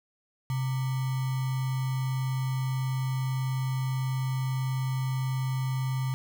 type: tone with sample-and-hold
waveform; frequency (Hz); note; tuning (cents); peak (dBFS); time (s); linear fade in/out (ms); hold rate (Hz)
sine; 130.81; C3; 0; -26; 0.5-6.14; 0; 1050
effects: none